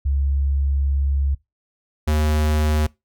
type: tone pair in turn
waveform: sine / square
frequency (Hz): 69.3 / 76.29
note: C#2 / D#2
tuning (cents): 0 / -34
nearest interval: major second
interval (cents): 166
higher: second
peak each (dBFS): -17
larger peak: neither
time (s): 0.05-1.35 / 2.07-2.87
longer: first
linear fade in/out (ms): 10
effects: noise-tail reverb RT60 0.2 s tail -22 dB re dry